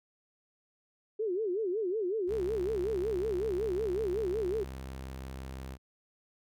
sine tone with vibrato, 398.2 Hz, G4, 27 cents sharp, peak -29 dBFS, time 1.19-4.64 s, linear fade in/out 10 ms, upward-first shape sine, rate 5.4 Hz, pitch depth 220 cents each way
sawtooth tone, 65.9 Hz, C2, 13 cents sharp, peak -36 dBFS, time 2.27-5.78 s, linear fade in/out 50 ms
effects none

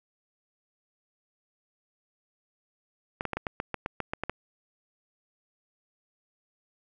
clicks, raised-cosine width 0.5 ms, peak -15 dBFS, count 12, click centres 3.209 / 3.253 / 3.333 / 3.37 / 3.468 / 3.601 / 3.743 / 3.861 / 4.003 / 4.135 / 4.236 / 4.296 s, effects none

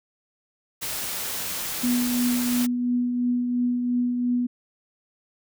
white noise, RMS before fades -30 dBFS, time 0.81-2.67 s, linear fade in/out 20 ms
sine tone with tremolo, 244.9 Hz, B3, 14 cents flat, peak -19 dBFS, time 1.83-4.47 s, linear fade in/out 10 ms, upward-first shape triangle, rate 2.9 Hz, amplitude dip 40%
effects none

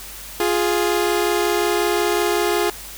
sawtooth tone pair together, 349.8 / 415.3 Hz, F4 / G#4, +3 / 0 cents, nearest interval minor third, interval 297 cents, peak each -16 dBFS, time 0.4-2.7 s, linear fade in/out 2 ms, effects added 49 Hz sine -42 dBFS peak until 2.97 s + white hiss -36 dBFS RMS until 2.97 s

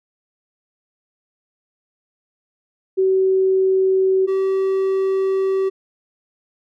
sine / triangle tone pair in turn, 379.8 / 384.2 Hz, F#4 / G4, +45 / -35 cents, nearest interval unison, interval 20 cents, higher second, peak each -13 / -14 dBFS, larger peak first, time 2.97-4.27 / 4.27-5.7 s, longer second, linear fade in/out 20 ms, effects none

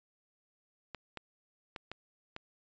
clicks, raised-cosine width 0.3 ms, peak -25 dBFS, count 5, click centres 0.947 / 1.173 / 1.762 / 1.916 / 2.364 s, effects resampled to 16000 Hz

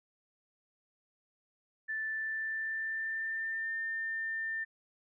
sine tone with pitch glide, 1760 to 1800.1 Hz, A6 to A6, 0 to +39 cents, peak -33 dBFS, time 1.88-4.65 s, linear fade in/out 20 ms, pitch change +39 cents, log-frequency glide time 2.05-3.71 s, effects none

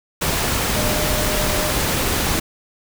sine tone in noise, 606 Hz, D#5, 46 cents flat, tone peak -26 dBFS, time 0.76-1.72 s, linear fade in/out 10 ms, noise pink, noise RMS -20 dBFS, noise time 0.21-2.4 s, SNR -9 dB, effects none

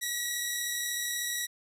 10% pulse tone pair together, 1893 / 1929.4 Hz, A#6 / B6, +26 / -41 cents, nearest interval unison, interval 33 cents, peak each -31 / -22 dBFS, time 0.01-1.47 s, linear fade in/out 20 ms, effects none

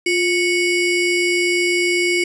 square ring-modulated tone, 1285 Hz, E6, 45 cents flat, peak -13 dBFS, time 0.06-2.24 s, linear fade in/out 5 ms, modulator 933 Hz, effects resampled to 24000 Hz + 7-bit

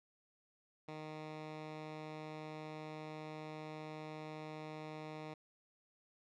10% pulse tone, 154.8 Hz, D#3, 9 cents flat, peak -37 dBFS, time 0.88-5.34 s, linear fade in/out 5 ms, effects low-pass 4000 Hz 12 dB/octave

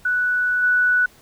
sine tone with level steps, 1480 Hz, F#6, in tune, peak -17 / -14 dBFS, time 0.05-1.06 s, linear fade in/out 5 ms, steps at 0.62 s, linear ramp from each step 20 ms, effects pink hiss -51 dBFS RMS until 1.21 s

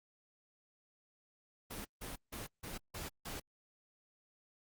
pink noise bursts, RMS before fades -44 dBFS, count 6, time 1.7-3.4 s, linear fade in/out 10 ms, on 150 ms, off 160 ms, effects Opus 24 kbps

